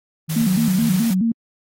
sine tone with tremolo, 159.2 Hz, D#3, 40 cents sharp, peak -21 dBFS, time 0.28-1.05 s, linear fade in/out 20 ms, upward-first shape square, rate 3.7 Hz, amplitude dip 45%
white noise, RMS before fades -31 dBFS, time 0.29-1.14 s, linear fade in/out 10 ms
sine tone with vibrato, 206.8 Hz, G#3, 7 cents flat, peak -15 dBFS, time 0.36-1.32 s, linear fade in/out 5 ms, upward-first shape square, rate 4.7 Hz, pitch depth 180 cents each way
effects AAC 48 kbps

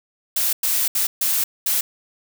blue noise bursts at uneven times, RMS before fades -20 dBFS, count 5, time 0.36-0.53 / 0.63-0.88 / 0.95-1.07 / 1.21-1.44 / 1.66-1.81 s, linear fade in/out 5 ms, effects none

